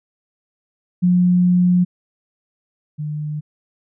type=tone pair in turn; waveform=sine; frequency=179 / 150.52 Hz; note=F3 / D3; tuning=+43 / +43 cents; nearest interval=minor third; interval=300 cents; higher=first; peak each=-11 / -22 dBFS; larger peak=first; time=1.02-1.85 / 2.98-3.41 s; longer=first; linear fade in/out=20 ms; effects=none